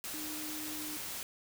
sine tone in noise, 306 Hz, D#4, 29 cents flat, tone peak -43 dBFS, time 0.14-0.97 s, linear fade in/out 0 ms, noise white, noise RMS -41 dBFS, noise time 0.04-1.23 s, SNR -5 dB, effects none

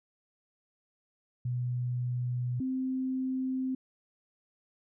sine tone pair in turn, 123.47 / 260.2 Hz, B2 / C4, 0 / -9 cents, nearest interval octave + minor second, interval 1291 cents, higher second, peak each -29 / -29 dBFS, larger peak neither, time 1.45-2.6 / 2.6-3.75 s, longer neither, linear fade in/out 5 ms, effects none

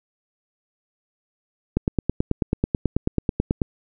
click train, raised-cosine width 3 ms, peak -6 dBFS, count 18, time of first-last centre 1.77-3.618 s, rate 9.2 Hz, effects none

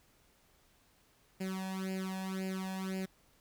sawtooth tone with flanger, 189.3 Hz, F#3, 40 cents sharp, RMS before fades -38 dBFS, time 1.4-3.06 s, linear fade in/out 10 ms, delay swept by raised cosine 0.41 to 1.19 ms, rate 1.9 Hz, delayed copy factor +0.9, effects pink hiss -68 dBFS RMS until 3.4 s

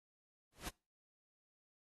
pink noise with exponential growth, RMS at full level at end -39 dBFS, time 0.52-0.69 s, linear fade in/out 5 ms, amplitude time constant 36 ms, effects noise-tail reverb RT60 0.3 s tail -25 dB re dry + AAC 32 kbps

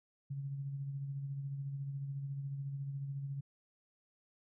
sine tone with tremolo, 138.8 Hz, C#3, 3 cents sharp, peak -36 dBFS, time 0.3-3.41 s, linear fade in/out 10 ms, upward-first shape sine, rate 14 Hz, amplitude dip 40%, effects none

